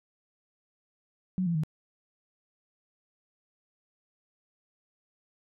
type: tone with pitch steps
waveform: sine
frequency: 185 / 169.65 / 155.57 Hz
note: F#3 / F3 / D#3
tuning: 0 / -50 / 0 cents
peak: -25 dBFS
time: 1.38-1.635 s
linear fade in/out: 0 ms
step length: 85 ms
effects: none